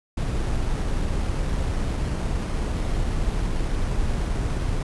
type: noise with sample-and-hold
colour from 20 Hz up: brown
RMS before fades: -24 dBFS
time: 0.17-4.83 s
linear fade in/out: 5 ms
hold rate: 7350 Hz
effects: resampled to 24000 Hz